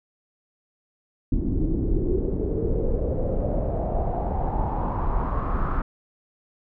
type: noise with low-pass filter sweep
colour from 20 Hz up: brown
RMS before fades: -24 dBFS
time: 1.32-5.82 s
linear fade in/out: 5 ms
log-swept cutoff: 280 to 1300 Hz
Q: 5.4
effects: none